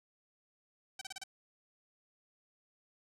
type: tone bursts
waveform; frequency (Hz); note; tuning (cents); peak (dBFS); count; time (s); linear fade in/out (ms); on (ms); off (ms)
5% pulse; 768; G5; -36; -29; 5; 0.99-1.238; 5; 24; 32
effects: low-pass 9000 Hz 12 dB/octave + 10-bit